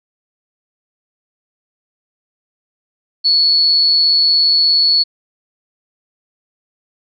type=tone with amplitude modulation; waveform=sine; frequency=4405 Hz; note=C#8; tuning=12 cents flat; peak=-7 dBFS; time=3.24-5.04 s; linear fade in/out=20 ms; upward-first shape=sine; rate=157 Hz; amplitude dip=45%; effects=none